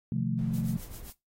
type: chord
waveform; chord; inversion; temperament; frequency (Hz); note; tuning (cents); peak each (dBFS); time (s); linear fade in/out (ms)
sine; F dominant seventh; second; equal with one note detuned; 127.97 / 155.56 / 174.61 / 220; C3 / Eb3 / F3 / A3; -38 / 0 / 0 / 0; -32 / -35 / -32 / -32; 0.12-0.77; 2
type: noise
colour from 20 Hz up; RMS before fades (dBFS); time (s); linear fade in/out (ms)
brown; -45; 0.39-1.1; 0
type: noise with tremolo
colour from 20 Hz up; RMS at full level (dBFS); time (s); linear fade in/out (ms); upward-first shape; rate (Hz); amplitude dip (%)
blue; -45; 0.53-1.13; 10; triangle; 7.6; 90
effects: noise-tail reverb RT60 0.2 s tail -19 dB re dry + AAC 48 kbps